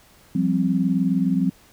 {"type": "chord", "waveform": "sine", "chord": "F suspended second", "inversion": "none", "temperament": "equal with one note detuned", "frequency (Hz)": [174.61, 194.08, 261.6], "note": ["F3", "G3", "C4"], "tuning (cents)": [0, -17, 0], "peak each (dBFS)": -22, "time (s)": [0.35, 1.5], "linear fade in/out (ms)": 5, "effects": ["pink hiss -53 dBFS RMS until 1.72 s"]}